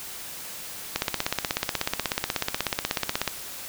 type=click train; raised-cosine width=0.2 ms; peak=-6 dBFS; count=39; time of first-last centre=0.96-3.277 s; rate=16.4 Hz; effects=white hiss -38 dBFS RMS until 3.68 s